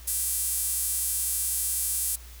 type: tone with high-pass filter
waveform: sawtooth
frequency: 392 Hz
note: G4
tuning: in tune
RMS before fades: -28 dBFS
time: 0.07-2.16 s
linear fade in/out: 10 ms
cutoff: 9700 Hz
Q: 2
effects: added 60 Hz sine -43 dBFS peak until 2.4 s + white hiss -50 dBFS RMS until 2.4 s